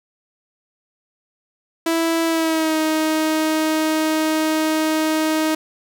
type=tone with pitch glide; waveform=sawtooth; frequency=329.6 to 313.6 Hz; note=E4 to D#4; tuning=0 to +14 cents; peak=-13 dBFS; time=1.86-5.55 s; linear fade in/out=5 ms; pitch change=-86 cents; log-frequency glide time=2.25-2.78 s; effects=none